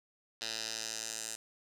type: tone with band-pass filter sweep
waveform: 10% pulse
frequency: 111.6 Hz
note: A2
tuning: 25 cents sharp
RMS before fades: -40 dBFS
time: 0.41-1.36 s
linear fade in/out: 10 ms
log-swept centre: 4500 to 7700 Hz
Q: 2.1
effects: none